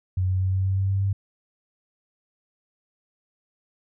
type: tone with pitch steps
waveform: sine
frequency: 92.5 / 93.3 / 94.12 / 94.94 / 95.76 / 96.6 / 97.44 / 98.28 Hz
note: F#2 / F#2 / F#2 / F#2 / G2 / G2 / G2 / G2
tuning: 0 / +15 / +30 / +45 / -40 / -25 / -10 / +5 cents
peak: -20 dBFS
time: 0.17-1.13 s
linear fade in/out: 5 ms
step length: 120 ms
effects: none